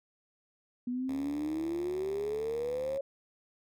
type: exponential sweep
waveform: sine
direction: up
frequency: 242.6 to 554.4 Hz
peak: -31 dBFS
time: 0.87-3.01 s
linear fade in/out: 5 ms
type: tone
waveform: 5% pulse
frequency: 73.42 Hz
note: D2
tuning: in tune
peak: -34 dBFS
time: 1.08-2.98 s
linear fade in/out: 10 ms
effects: none